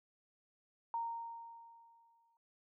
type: tone with exponential decay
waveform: sine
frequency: 926 Hz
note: A#5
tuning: 12 cents flat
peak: -34 dBFS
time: 0.94-2.37 s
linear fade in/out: 1 ms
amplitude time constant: 310 ms
effects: none

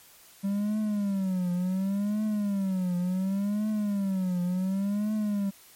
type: tone with vibrato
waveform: triangle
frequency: 195.1 Hz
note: G3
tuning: 8 cents flat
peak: -23 dBFS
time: 0.43-5.51 s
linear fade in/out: 20 ms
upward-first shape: triangle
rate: 0.69 Hz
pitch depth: 180 cents each way
effects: white hiss -54 dBFS RMS until 5.75 s + MP3 64 kbps

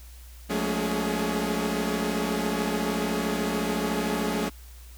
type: tone cluster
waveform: sawtooth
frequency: 179.6 / 212 / 225.7 / 282.9 / 416.7 Hz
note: F3 / G#3 / A3 / C#4 / G#4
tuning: +49 / +36 / +44 / +35 / +6 cents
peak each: -28 dBFS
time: 0.49-4.5 s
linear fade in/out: 20 ms
effects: added 60 Hz sine -43 dBFS peak until 4.97 s + white hiss -53 dBFS RMS until 4.97 s

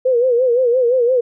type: tone with vibrato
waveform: sine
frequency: 493.9 Hz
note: B4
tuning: in tune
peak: -11 dBFS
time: 0.05-1.21 s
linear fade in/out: 10 ms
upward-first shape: sine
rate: 5.8 Hz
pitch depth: 100 cents each way
effects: none

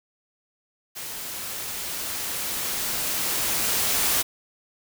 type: noise with level ramp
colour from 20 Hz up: white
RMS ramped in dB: -35 to -22 dBFS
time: 0.95-4.23 s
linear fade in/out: 20 ms
effects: none

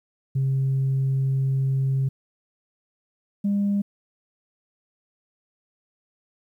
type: tone pair in turn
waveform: sine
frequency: 134.3 / 201.7 Hz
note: C3 / G3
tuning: +46 / +50 cents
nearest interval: perfect fifth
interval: 704 cents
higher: second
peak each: -18 / -18 dBFS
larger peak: neither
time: 0.35-2.09 / 3.44-3.82 s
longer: first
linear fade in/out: 10 ms
effects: tanh soft clip ceiling -17 dBFS + 10-bit

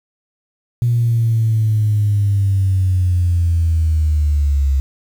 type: linear sweep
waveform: sine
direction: down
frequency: 120.3 to 67.4 Hz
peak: -11 dBFS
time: 0.82-4.8 s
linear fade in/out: 0 ms
effects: tanh soft clip ceiling -7 dBFS + 7-bit

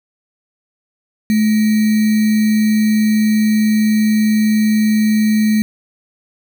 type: tone with sample-and-hold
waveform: sine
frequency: 215.4 Hz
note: A3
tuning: 37 cents flat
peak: -10 dBFS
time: 1.3-5.62 s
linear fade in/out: 0 ms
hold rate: 2100 Hz
effects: none

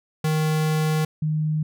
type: tone pair in turn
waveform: square / sine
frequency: 155.7 / 154.36 Hz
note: D#3 / D#3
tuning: +2 / -13 cents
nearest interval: unison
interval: 15 cents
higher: first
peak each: -20 dBFS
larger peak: neither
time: 0.24-1.05 / 1.22-1.63 s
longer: first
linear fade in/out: 5 ms
effects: none

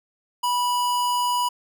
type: tone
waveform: square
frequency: 980 Hz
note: B5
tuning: 14 cents flat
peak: -21 dBFS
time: 0.43-1.49 s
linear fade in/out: 10 ms
effects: none

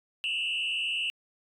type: tone with frequency modulation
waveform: sine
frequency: 2794 Hz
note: F7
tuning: in tune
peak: -26 dBFS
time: 0.24-1.1 s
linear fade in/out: 0 ms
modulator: 82 Hz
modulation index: 2.1
effects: tanh soft clip ceiling -25 dBFS

